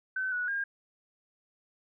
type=tone with pitch steps; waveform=sine; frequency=1525 / 1469 / 1614 Hz; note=G6 / F#6 / G#6; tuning=-48 / -13 / -50 cents; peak=-29 dBFS; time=0.16-0.64 s; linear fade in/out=5 ms; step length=160 ms; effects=none